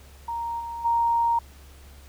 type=tone with level steps; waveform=sine; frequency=932.3 Hz; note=A#5; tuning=in tune; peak=-27 / -31 / -19 dBFS; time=0.28-1.39 s; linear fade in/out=5 ms; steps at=0.59 / 0.84 s; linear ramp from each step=20 ms; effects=added 69 Hz sine -46 dBFS peak until 2.08 s + pink hiss -53 dBFS RMS until 2.08 s